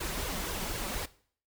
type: noise with flanger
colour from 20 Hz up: pink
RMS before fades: -35 dBFS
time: 0-1.06 s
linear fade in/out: 10 ms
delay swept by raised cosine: 1.8 to 5.4 ms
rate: 4 Hz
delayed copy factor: +1
effects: noise-tail reverb RT60 0.5 s tail -18 dB re dry

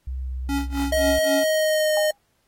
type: tone with vibrato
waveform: sine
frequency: 64.3 Hz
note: C2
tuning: 30 cents flat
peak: -26 dBFS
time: 0.07-1.19 s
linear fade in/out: 5 ms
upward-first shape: sine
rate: 2.3 Hz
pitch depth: 14 cents each way
type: tone with tremolo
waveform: square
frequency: 279.5 Hz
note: C#4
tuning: 14 cents sharp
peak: -22 dBFS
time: 0.49-1.44 s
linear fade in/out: 0 ms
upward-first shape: sine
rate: 3.8 Hz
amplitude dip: 95%
type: tone with pitch glide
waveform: square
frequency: 631 to 615.2 Hz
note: D#5 to D#5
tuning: +24 to -20 cents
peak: -19 dBFS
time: 0.92-2.11 s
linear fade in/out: 5 ms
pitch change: -44 cents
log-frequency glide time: 1.36-1.95 s
type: tone with exponential decay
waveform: sine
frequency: 810 Hz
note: G#5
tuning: 43 cents flat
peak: -23 dBFS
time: 1.97-2.18 s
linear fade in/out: 1 ms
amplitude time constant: 45 ms
effects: pink hiss -68 dBFS RMS until 2.47 s + AAC 48 kbps

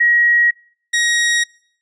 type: tone pair in turn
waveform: sine / sawtooth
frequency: 1900 / 1889.1 Hz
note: A#6 / A#6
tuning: +33 / +23 cents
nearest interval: unison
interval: 10 cents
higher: first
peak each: -10 dBFS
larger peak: neither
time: 0-0.51 / 0.93-1.44 s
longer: neither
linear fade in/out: 10 ms
effects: noise-tail reverb RT60 0.6 s tail -26 dB re dry + resampled to 22050 Hz

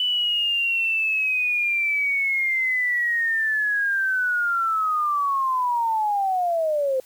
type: linear sweep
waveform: sine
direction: down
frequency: 2992 to 512 Hz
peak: -19 dBFS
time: 0-7 s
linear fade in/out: 2 ms
effects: white hiss -53 dBFS RMS until 7.05 s + MP3 96 kbps

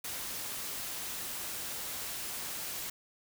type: noise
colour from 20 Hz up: white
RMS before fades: -39 dBFS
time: 0.04-2.9 s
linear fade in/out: 5 ms
effects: none

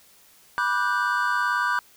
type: chord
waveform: triangle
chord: G major seventh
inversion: first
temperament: just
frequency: 980 / 1176 / 1470 / 1568 Hz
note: B5 / D6 / F#6 / G6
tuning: -14 / +2 / -12 / 0 cents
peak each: -25 dBFS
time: 0.58-1.79 s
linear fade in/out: 0 ms
effects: white hiss -55 dBFS RMS until 1.96 s

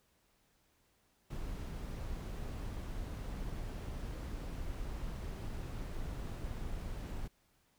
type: noise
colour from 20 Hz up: brown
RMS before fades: -41 dBFS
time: 1.3-7.28 s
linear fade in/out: 10 ms
effects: pink hiss -73 dBFS RMS until 7.78 s

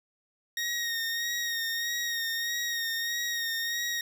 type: tone with vibrato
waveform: 20% pulse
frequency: 1865 Hz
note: A#6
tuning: in tune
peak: -24 dBFS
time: 0.57-4.01 s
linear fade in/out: 2 ms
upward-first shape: sine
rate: 1.6 Hz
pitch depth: 30 cents each way
effects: none

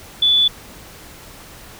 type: tone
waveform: sine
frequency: 3463 Hz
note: A7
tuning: 28 cents flat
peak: -11 dBFS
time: 0.22-0.48 s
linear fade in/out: 5 ms
effects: pink hiss -40 dBFS RMS until 1.79 s

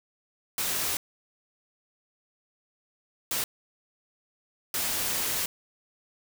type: noise bursts at uneven times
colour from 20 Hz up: white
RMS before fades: -29 dBFS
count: 3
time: 0.58-0.97 / 3.31-3.44 / 4.74-5.46 s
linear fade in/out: 2 ms
effects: none

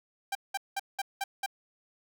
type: tone bursts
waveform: sawtooth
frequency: 787 Hz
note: G5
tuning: 7 cents sharp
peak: -26 dBFS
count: 6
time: 0.32-1.462 s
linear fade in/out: 5 ms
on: 32 ms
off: 190 ms
effects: none

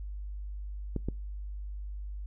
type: clicks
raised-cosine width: 3 ms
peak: -19 dBFS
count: 2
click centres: 0.963 / 1.086 s
effects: noise-tail reverb RT60 0.3 s tail -25 dB re dry + added 50 Hz sine -36 dBFS peak until 2.26 s

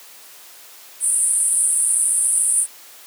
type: band-pass noise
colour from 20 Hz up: white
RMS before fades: -18 dBFS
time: 1-2.67 s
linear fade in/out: 50 ms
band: 8800 to 10000 Hz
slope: 96 dB/octave
effects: white hiss -43 dBFS RMS until 3.06 s + high-pass 400 Hz 12 dB/octave

